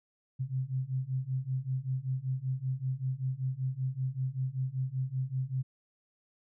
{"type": "beating tone pair", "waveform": "sine", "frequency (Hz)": [128.1, 133.3], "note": ["C3", "C3"], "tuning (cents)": [-36, 33], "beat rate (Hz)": 5.2, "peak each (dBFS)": [-34, -33], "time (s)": [0.39, 5.63], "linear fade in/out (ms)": 20, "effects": []}